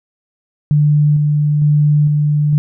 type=tone with tremolo; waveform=sine; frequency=148.5 Hz; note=D3; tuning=20 cents sharp; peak=-8 dBFS; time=0.71-2.58 s; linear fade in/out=0 ms; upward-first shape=square; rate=1.1 Hz; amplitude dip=25%; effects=none